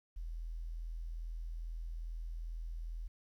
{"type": "tone", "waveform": "sine", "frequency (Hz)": 41.2, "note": "E1", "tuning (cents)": 0, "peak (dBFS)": -39, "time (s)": [0.16, 3.08], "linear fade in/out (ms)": 10, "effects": ["12-bit"]}